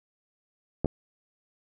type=clicks; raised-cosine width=2 ms; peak=-13 dBFS; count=2; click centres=0.846 / 0.858 s; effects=none